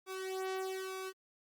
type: tone with flanger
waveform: sawtooth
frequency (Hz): 378.6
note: F#4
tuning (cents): +40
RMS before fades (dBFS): -40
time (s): 0.06-1.13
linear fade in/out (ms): 50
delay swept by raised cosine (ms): 1.8 to 2.61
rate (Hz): 1.1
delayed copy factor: +0.85
effects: Opus 48 kbps